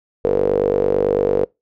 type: tone with band-pass filter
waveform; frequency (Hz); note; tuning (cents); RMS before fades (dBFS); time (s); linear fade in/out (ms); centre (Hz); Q
sawtooth; 49; G1; 0; -17; 0.24-1.45; 10; 470; 9.6
effects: noise-tail reverb RT60 0.2 s tail -25 dB re dry